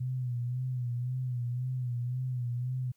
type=tone with vibrato; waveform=sine; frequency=124.6 Hz; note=B2; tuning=16 cents sharp; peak=-30 dBFS; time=0-2.92 s; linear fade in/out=10 ms; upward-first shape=sine; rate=1.9 Hz; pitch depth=60 cents each way; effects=white hiss -74 dBFS RMS until 2.96 s